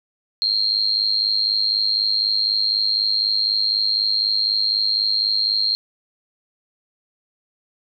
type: tone with amplitude modulation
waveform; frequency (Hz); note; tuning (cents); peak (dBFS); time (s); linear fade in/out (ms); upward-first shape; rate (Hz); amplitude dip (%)
sine; 4216; C8; +12; -13; 0.42-5.75; 0; sine; 104; 85
effects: none